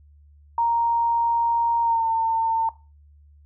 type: tone with pitch glide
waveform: sine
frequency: 932.3 to 903.7 Hz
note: A#5 to A5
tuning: 0 to +46 cents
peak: -18 dBFS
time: 0.58-2.69 s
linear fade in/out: 2 ms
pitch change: -54 cents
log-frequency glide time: 1.82-2.06 s
effects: noise-tail reverb RT60 0.3 s tail -18 dB re dry + added 73 Hz sine -49 dBFS peak until 3.45 s